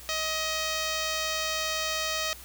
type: tone with notch filter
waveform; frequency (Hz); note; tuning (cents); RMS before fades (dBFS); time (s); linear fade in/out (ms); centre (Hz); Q
5% pulse; 630; D#5; +21; -30; 0.09-2.33; 0; 9100; 1.5
effects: added 60 Hz sine -49 dBFS peak until 2.44 s + white hiss -47 dBFS RMS until 2.44 s